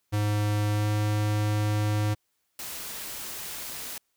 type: tone with pitch glide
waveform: square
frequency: 104.5 to 105.29 Hz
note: G#2 to G#2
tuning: +11 to +24 cents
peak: -24 dBFS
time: 0.12-2.15 s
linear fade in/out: 20 ms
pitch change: +13 cents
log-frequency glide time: 0.71-0.88 s
type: noise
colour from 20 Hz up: white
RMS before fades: -37 dBFS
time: 2.59-3.98 s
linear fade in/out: 2 ms
effects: white hiss -75 dBFS RMS until 4.16 s